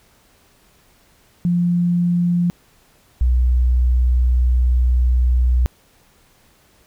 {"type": "tone pair in turn", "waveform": "sine", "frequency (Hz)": [174.61, 61.73], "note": ["F3", "B1"], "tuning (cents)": [0, 0], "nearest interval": "octave + tritone", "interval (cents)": 1800, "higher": "first", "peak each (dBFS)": [-14, -12], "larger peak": "second", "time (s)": [[1.45, 2.5], [3.21, 5.66]], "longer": "second", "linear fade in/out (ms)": 0, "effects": ["pink hiss -55 dBFS RMS until 6.86 s"]}